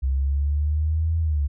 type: linear two-way sweep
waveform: sine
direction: up then down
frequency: 65.41 to 82.41 to 69 Hz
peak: -19 dBFS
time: 0.02-1.48 s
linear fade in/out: 20 ms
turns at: 1.19 s
effects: none